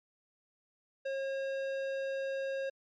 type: tone with tanh clipping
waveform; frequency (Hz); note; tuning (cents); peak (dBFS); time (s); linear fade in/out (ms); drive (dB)
sine; 541; C#5; -42; -35; 1.05-2.7; 10; 14
effects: MP3 96 kbps